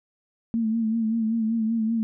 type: tone with vibrato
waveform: sine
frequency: 224.4 Hz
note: A3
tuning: 34 cents sharp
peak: -21 dBFS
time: 0.54-2.03 s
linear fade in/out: 0 ms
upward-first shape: sine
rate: 5.2 Hz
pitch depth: 51 cents each way
effects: none